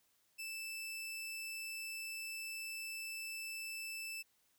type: tone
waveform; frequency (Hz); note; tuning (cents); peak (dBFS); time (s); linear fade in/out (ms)
sawtooth; 2641; E7; +3; -39; 0.38-4.23; 20
effects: white hiss -75 dBFS RMS until 4.58 s